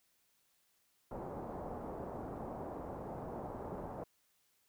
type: low-pass noise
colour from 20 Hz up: white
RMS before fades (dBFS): -44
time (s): 1.11-4.04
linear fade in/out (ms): 5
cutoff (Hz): 830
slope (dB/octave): 24
effects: white hiss -75 dBFS RMS until 4.68 s